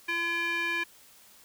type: tone with band-pass filter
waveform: square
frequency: 339.9 Hz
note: F4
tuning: 47 cents flat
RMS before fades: -30 dBFS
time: 0.08-0.84 s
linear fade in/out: 10 ms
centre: 2100 Hz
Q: 5.7
effects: white hiss -56 dBFS RMS until 1.44 s